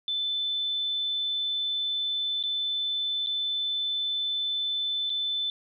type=tone with dropouts; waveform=sine; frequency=3520 Hz; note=A7; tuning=in tune; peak=-26 dBFS; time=0.08-5.5 s; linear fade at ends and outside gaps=1 ms; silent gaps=2.428-2.437 / 3.263-3.27 / 5.096-5.101 s; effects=none